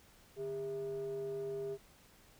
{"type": "tone with frequency modulation", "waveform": "sine", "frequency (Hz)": 403.5, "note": "G#4", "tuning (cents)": -50, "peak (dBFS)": -36, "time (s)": [0.36, 1.78], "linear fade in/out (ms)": 50, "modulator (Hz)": 254, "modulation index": 0.41, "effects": ["tanh soft clip ceiling -33 dBFS", "pink hiss -63 dBFS RMS until 2.39 s"]}